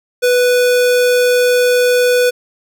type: tone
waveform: square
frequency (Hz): 493.9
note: B4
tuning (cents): 0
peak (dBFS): -10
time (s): 0.22-2.31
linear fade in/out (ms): 20
effects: none